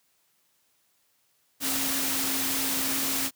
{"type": "tone in noise", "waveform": "sine", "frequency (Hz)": 269.1, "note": "C4", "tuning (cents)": 49, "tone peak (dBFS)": -35, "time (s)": [1.6, 3.31], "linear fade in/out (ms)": 50, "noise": "white", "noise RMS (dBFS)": -28, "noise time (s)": [1.6, 3.31], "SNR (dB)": -10, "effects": ["white hiss -69 dBFS RMS until 3.35 s", "high-pass 60 Hz 12 dB/octave"]}